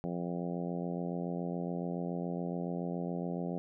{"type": "harmonic tone", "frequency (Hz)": 87.1, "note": "F2", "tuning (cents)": -4, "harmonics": [2, 3, 4, 5, 6, 7, 8, 9], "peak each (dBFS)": [-36, -41, -43, -44, -45, -46, -47, -50], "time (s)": [0.04, 3.58], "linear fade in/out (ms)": 0, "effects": []}